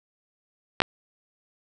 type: clicks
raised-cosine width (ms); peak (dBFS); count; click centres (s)
0.3; -4; 2; 0.803 / 0.819
effects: none